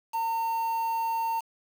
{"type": "tone with quantisation", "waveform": "triangle", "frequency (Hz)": 910, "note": "A#5", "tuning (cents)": -42, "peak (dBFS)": -24, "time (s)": [0.13, 1.41], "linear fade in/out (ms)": 20, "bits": 7, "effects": []}